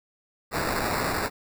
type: noise with sample-and-hold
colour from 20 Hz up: white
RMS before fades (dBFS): -27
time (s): 0.51-1.3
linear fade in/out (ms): 50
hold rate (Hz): 3150
effects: none